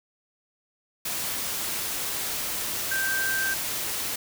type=tone in noise; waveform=sine; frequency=1567 Hz; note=G6; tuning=1 cent flat; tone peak=-25 dBFS; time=2.91-3.54 s; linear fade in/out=5 ms; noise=white; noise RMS=-30 dBFS; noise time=1.05-4.16 s; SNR=+2 dB; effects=none